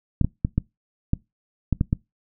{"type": "clicks", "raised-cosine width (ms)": 5, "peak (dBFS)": -7, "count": 8, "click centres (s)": [0.213, 0.246, 0.449, 0.58, 1.134, 1.727, 1.811, 1.929], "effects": ["noise-tail reverb RT60 0.2 s tail -23 dB re dry"]}